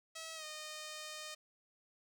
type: tone with pitch glide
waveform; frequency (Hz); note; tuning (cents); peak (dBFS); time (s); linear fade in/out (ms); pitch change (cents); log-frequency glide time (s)
5% pulse; 646 to 614.7; E5 to D#5; -35 to -21; -33; 0.15-1.35; 10; -86; 0.35-0.44
effects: none